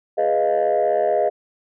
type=chord; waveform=sine; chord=F half-diminished seventh; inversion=first; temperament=equal; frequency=415.3 / 493.9 / 622.3 / 698.5 Hz; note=Ab4 / Cb5 / Eb5 / F5; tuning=0 / 0 / 0 / 0 cents; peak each=-22 / -23 / -18 / -20 dBFS; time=0.17-1.3 s; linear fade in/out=20 ms; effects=tanh soft clip ceiling -11 dBFS